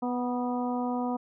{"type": "harmonic tone with a mistuned harmonic", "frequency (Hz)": 246.9, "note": "B3", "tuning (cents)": 0, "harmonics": [1, 2, 3, 4, 5], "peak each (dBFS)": [-29, -36, -34, -37, -43], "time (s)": [0.02, 1.17], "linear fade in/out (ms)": 10, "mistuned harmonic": 4, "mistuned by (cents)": -21, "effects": []}